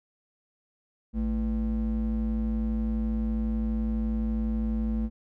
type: ring-modulated tone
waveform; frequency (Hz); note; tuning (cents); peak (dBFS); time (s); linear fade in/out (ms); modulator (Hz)
triangle; 138.59; C#3; 0; -20; 1.13-5.1; 50; 82.6
effects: none